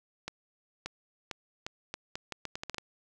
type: accelerating click train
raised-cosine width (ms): 0.2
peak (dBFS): -19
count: 13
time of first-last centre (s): 0.28-2.783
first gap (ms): 580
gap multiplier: 0.78
effects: none